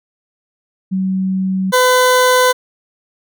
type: tone pair in turn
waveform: sine / 20% pulse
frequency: 189.1 / 504.8 Hz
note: F#3 / B4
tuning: +38 / +38 cents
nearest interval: octave + perfect fourth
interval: 1700 cents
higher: second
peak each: -14 / -4 dBFS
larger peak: second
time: 0.91-1.72 / 1.72-2.53 s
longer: neither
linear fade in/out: 20 ms
effects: none